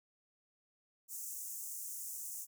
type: high-pass noise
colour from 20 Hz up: pink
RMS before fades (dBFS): -44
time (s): 1.08-2.47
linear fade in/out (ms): 50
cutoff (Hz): 6400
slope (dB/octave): 48
effects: none